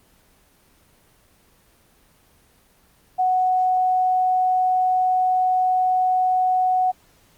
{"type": "tone", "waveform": "sine", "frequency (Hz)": 740, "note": "F#5", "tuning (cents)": 0, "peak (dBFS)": -16, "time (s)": [3.18, 6.92], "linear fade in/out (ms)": 20, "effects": ["pink hiss -57 dBFS RMS until 7.37 s", "Opus 24 kbps"]}